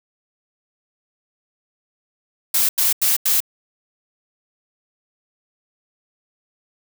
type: noise bursts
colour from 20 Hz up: blue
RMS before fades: -17 dBFS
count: 4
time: 2.54-3.404 s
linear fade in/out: 5 ms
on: 150 ms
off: 88 ms
effects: none